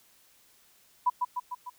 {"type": "tone with echo", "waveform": "sine", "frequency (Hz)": 987.8, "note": "B5", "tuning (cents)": 0, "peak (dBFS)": -20, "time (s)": [1.06, 1.1], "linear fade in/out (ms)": 10, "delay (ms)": 150, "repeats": 4, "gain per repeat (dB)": -4, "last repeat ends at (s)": 1.7, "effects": ["white hiss -62 dBFS RMS until 1.78 s"]}